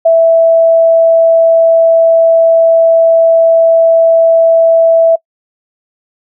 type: tone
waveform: sine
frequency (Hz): 659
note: E5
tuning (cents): -1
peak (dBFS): -3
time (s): 0.05-5.16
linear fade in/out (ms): 10
effects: noise-tail reverb RT60 0.1 s tail -25 dB re dry